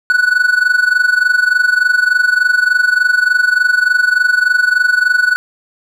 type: tone with amplitude modulation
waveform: triangle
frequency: 1480 Hz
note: F#6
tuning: in tune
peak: -4 dBFS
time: 0.1-5.36 s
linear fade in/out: 0 ms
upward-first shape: sine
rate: 23.4 Hz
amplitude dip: 80%
effects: none